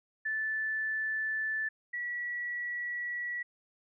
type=tone pair in turn; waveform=sine; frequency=1752 / 1936.8 Hz; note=A6 / B6; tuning=-8 / -34 cents; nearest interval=major second; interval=174 cents; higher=second; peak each=-30 / -33 dBFS; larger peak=first; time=0.25-1.69 / 1.93-3.43 s; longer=second; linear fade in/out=10 ms; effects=none